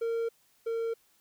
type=tone pair in turn; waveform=triangle; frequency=460 / 457.4 Hz; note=A#4 / A#4; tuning=-23 / -33 cents; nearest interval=unison; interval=10 cents; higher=first; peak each=-26 / -27 dBFS; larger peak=first; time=0.01-0.29 / 0.66-0.94 s; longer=neither; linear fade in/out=10 ms; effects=white hiss -67 dBFS RMS until 1.2 s